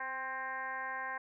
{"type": "tone with frequency modulation", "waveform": "sine", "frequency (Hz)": 1317, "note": "E6", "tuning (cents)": -2, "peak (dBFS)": -36, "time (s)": [0, 1.18], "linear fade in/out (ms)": 5, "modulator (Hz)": 265, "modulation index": 2.3, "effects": []}